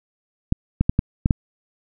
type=clicks; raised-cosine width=5 ms; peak=-4 dBFS; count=6; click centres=0.524 / 0.81 / 0.895 / 0.991 / 1.259 / 1.308 s; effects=none